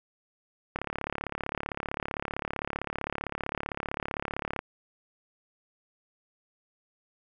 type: click train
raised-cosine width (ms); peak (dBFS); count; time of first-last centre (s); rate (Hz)
0.5; -16; 137; 0.76-4.591; 35.5
effects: none